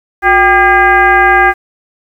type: tone with frequency modulation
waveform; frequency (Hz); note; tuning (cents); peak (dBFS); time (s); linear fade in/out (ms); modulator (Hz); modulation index
sine; 1200; D6; +37; -4; 0.22-1.54; 50; 419; 1.8
effects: 7-bit